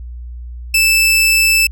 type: tone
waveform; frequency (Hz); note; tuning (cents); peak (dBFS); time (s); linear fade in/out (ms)
sawtooth; 2637; E7; 0; -6; 0.74-1.67; 5
effects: added 60 Hz sine -26 dBFS peak until 1.71 s